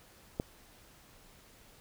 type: click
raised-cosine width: 2 ms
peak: -18 dBFS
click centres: 0.399 s
effects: pink hiss -59 dBFS RMS until 1.8 s